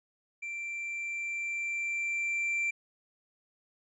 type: tone with level ramp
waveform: triangle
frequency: 2353 Hz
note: D7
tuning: 3 cents sharp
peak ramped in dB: -34 to -26 dBFS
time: 0.42-2.71 s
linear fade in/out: 10 ms
effects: resampled to 24000 Hz